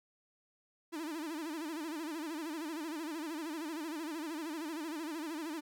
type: tone with vibrato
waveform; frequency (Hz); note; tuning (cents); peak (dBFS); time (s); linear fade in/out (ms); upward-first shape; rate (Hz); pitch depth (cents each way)
45% pulse; 314.9; D#4; +21; -38; 0.92-5.61; 20; sine; 13; 130
effects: 13-bit